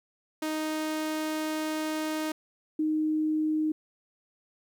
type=tone pair in turn; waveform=sawtooth / sine; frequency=311.1 / 309.9 Hz; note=D#4 / D#4; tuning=0 / -7 cents; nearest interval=unison; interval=7 cents; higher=first; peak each=-25 / -24 dBFS; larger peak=second; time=0.42-2.32 / 2.79-3.72 s; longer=first; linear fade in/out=5 ms; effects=11-bit